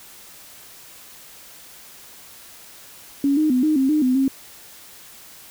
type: tone with pitch steps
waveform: sine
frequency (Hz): 279.8 / 308.4 / 252.3 / 308.5 / 266.6 / 304.8 / 254.4 / 268.6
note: C#4 / D#4 / B3 / D#4 / C4 / D#4 / C4 / C4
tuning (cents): +16 / -15 / +37 / -15 / +33 / -36 / -48 / +46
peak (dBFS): -15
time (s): 3.24-4.28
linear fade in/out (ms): 2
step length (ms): 130
effects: white hiss -44 dBFS RMS until 5.5 s